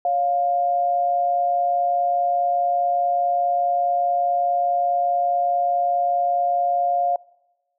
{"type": "tone pair together", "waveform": "sine", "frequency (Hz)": [559, 703.8], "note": ["C#5", "F5"], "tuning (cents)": [14, 13], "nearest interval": "major third", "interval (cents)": 399, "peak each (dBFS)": [-28, -18], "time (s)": [0.05, 7.16], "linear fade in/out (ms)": 2, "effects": ["noise-tail reverb RT60 1.0 s tail -24 dB re dry"]}